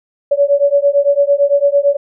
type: beating tone pair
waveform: sine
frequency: 563 / 571.9 Hz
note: C#5 / D5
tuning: +27 / -46 cents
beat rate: 8.9 Hz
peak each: -12 dBFS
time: 0.31-1.97 s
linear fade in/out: 10 ms
effects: none